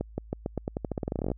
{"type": "accelerating click train", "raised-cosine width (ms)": 2, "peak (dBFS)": -16, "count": 21, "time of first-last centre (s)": [0.01, 1.317], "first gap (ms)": 170, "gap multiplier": 0.88, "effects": ["added 54 Hz sine -45 dBFS peak until 1.37 s"]}